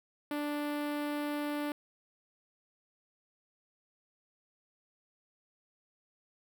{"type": "tone with notch filter", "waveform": "sawtooth", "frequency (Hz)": 293.7, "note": "D4", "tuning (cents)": 0, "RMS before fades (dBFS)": -35, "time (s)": [0.31, 1.72], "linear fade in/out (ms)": 2, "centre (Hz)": 6500, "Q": 0.72, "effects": []}